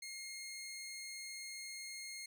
15% pulse tone, 2141 Hz, C7, 39 cents sharp, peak -39 dBFS, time 0.02-2.26 s, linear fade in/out 5 ms, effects none

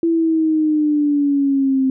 sine exponential sweep, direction down, 334.9 to 262.1 Hz, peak -13 dBFS, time 0.03-1.9 s, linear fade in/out 2 ms, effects none

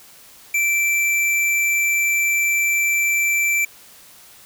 square tone, 2338 Hz, D7, 8 cents flat, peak -17 dBFS, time 0.54-3.65 s, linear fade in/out 5 ms, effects white hiss -46 dBFS RMS until 4.45 s

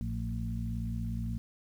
harmonic tone with a mistuned harmonic, 56.7 Hz, A#1, 47 cents flat, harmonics 1 / 2 / 3 / 4, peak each -36 / -36 / -41 / -39 dBFS, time 0.01-1.38 s, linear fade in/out 0 ms, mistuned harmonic 3, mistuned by +52 cents, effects 10-bit

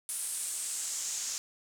pink noise with band-pass filter sweep, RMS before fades -36 dBFS, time 0.09-1.38 s, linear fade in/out 0 ms, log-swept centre 9800 to 6500 Hz, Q 3.5, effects none

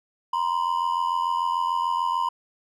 triangle ring-modulated tone, 987.8 Hz, B5, in tune, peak -17 dBFS, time 0.33-2.29 s, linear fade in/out 5 ms, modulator 43.4 Hz, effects none

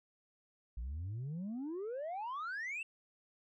sine exponential sweep, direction up, 54.1 to 2745 Hz, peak -36 dBFS, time 0.77-2.83 s, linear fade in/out 5 ms, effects tanh soft clip ceiling -37 dBFS

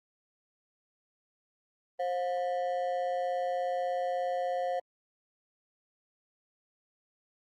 triangle ring-modulated tone, 622.3 Hz, D#5, in tune, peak -24 dBFS, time 1.99-4.8 s, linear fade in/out 10 ms, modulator 91.7 Hz, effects Opus 24 kbps

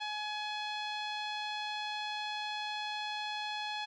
sawtooth tone with low-pass filter, 844 Hz, G#5, 28 cents sharp, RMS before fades -38 dBFS, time 0-3.86 s, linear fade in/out 20 ms, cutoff 3800 Hz, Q 3.2, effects none

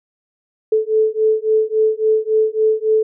sine beating tone pair, 434.4 / 438 Hz, A4 / A4, -22 / -8 cents, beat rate 3.6 Hz, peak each -16 dBFS, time 0.72-3.03 s, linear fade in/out 5 ms, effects none

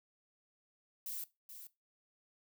violet noise with echo, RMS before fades -42 dBFS, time 1.06-1.24 s, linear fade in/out 2 ms, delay 430 ms, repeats 1, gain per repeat -9 dB, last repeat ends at 1.67 s, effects noise-tail reverb RT60 0.2 s tail -17 dB re dry

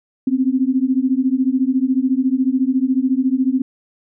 sine beating tone pair, 254 / 268 Hz, B3 / C4, +49 / +42 cents, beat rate 14 Hz, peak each -17 dBFS, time 0.27-3.62 s, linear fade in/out 5 ms, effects none

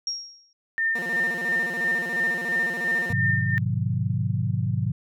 sine tone with exponential decay, 5588 Hz, F8, in tune, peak -23 dBFS, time 0.07-0.53 s, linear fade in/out 2 ms, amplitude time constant 100 ms
sine tone with tremolo, 1809 Hz, A6, 48 cents sharp, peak -20 dBFS, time 0.78-3.58 s, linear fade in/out 0 ms, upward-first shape sine, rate 2.9 Hz, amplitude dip 60%
15% pulse tone with vibrato, 203.3 Hz, G#3, 37 cents flat, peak -27 dBFS, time 0.95-3.13 s, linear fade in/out 5 ms, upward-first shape square, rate 14 Hz, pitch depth 260 cents each way
sine chord, G# diminished seventh, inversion none, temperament just, 103.83 / 124.59 / 149.51 / 179.41 Hz, G#2 / B2 / D3 / F3, 0 / +16 / +31 / +47 cents, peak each -26 / -26 / -30 / -30 dBFS, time 3.1-4.92 s, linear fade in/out 5 ms
effects none

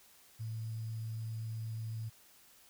sine tone with sample-and-hold, 111.5 Hz, A2, 23 cents sharp, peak -37 dBFS, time 0.39-2.1 s, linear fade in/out 20 ms, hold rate 4900 Hz, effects white hiss -62 dBFS RMS until 2.69 s

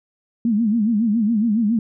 sine tone with vibrato, 220 Hz, A3, in tune, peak -15 dBFS, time 0.45-1.79 s, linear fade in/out 2 ms, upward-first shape sine, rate 7.2 Hz, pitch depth 140 cents each way, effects none

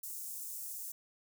white high-pass noise, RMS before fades -43 dBFS, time 0.03-0.92 s, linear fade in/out 5 ms, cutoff 6900 Hz, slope 24 dB/octave, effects none

